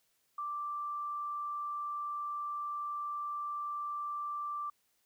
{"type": "tone", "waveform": "sine", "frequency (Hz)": 1174.7, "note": "D6", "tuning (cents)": 0, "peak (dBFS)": -35, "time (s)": [0.38, 4.7], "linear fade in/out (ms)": 5, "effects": ["white hiss -75 dBFS RMS until 5.05 s"]}